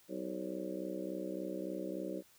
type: harmonic tone with a mistuned harmonic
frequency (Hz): 63.5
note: B1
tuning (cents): +49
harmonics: 3 / 4 / 5 / 6 / 7 / 8 / 9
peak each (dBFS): -45 / -50 / -42 / -45 / -49 / -45 / -47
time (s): 0.08-2.23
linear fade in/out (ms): 50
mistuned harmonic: 8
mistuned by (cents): +78
effects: white hiss -65 dBFS RMS until 2.38 s